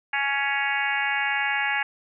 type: harmonic tone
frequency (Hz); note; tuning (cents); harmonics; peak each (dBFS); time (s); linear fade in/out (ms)
278.5; C#4; +8; 3 / 4 / 5 / 6 / 7 / 8 / 9 / 10; -29 / -38 / -36 / -27 / -30 / -29 / -35 / -33; 0.13-1.83; 5
effects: none